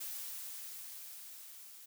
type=noise with level ramp; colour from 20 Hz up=blue; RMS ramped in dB=-42 to -54 dBFS; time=0-1.86 s; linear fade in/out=10 ms; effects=none